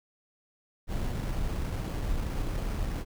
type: noise with sample-and-hold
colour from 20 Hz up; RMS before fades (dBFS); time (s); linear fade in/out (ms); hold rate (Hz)
brown; -31; 0.87-3.05; 50; 3675
effects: none